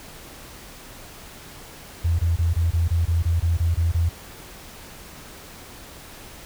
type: tone bursts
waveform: sine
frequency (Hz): 84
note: E2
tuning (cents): +33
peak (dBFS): -17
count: 12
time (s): 2.04-4.093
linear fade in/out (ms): 10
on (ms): 150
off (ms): 23
effects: pink hiss -42 dBFS RMS until 6.45 s